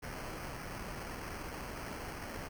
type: noise with sample-and-hold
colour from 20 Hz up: pink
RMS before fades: -43 dBFS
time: 0.02-2.49 s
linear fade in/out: 20 ms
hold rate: 3675 Hz
effects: none